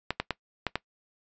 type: clicks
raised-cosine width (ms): 0.3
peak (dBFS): -11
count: 5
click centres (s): 0.106 / 0.2 / 0.307 / 0.667 / 0.756
effects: noise-tail reverb RT60 0.1 s tail -20 dB re dry + resampled to 16000 Hz